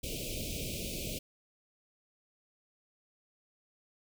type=band-stop noise; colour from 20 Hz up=pink; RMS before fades=-38 dBFS; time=0.03-1.19 s; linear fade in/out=10 ms; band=650 to 2300 Hz; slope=96 dB/octave; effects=none